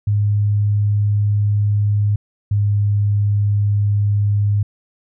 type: tone pair in turn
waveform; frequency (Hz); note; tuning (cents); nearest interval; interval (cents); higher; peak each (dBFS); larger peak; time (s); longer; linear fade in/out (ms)
sine; 103.4 / 102.63; G#2 / G#2; -7 / -20; unison; 13; first; -13; neither; 0.07-2.16 / 2.51-4.63; second; 5
effects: none